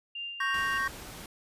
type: tone with tremolo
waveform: sine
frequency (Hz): 2794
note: F7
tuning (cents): 0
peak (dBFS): -34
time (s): 0.15-0.78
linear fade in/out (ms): 5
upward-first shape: sine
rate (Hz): 3.3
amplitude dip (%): 45
type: chord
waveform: triangle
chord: G diminished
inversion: second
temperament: equal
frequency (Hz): 1108.7 / 1568 / 1864.7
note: Db6 / G6 / Bb6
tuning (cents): 0 / 0 / 0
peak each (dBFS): -30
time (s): 0.4-0.88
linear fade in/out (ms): 5
type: noise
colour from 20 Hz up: pink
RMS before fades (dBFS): -44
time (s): 0.54-1.26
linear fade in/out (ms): 2
effects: resampled to 32000 Hz